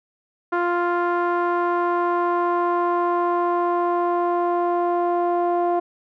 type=tone with low-pass filter sweep; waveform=sawtooth; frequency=349.2 Hz; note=F4; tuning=in tune; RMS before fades=-21 dBFS; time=0.52-5.8 s; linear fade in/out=10 ms; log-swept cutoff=1300 to 820 Hz; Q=3.2; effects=none